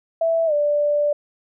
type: tone with pitch glide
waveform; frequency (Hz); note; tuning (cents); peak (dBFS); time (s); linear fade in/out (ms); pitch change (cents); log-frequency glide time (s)
sine; 659.3 to 587.4; E5 to D5; 0 to 0; -16; 0.21-1.13; 5; -200; 0.46-0.53
effects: none